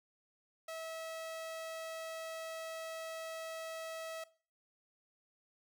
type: tone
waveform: sawtooth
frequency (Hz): 648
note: E5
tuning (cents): -30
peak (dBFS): -38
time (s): 0.68-4.24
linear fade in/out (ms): 5
effects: noise-tail reverb RT60 0.4 s tail -19 dB re dry